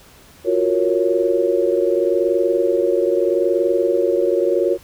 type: chord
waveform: sine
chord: Gb major seventh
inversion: third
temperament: equal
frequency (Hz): 349.2 / 370 / 466.2 / 554.4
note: F4 / Gb4 / Bb4 / Db5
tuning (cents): 0 / 0 / 0 / 0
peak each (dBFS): -20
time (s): 0.44-4.78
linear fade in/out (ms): 50
effects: pink hiss -47 dBFS RMS until 4.83 s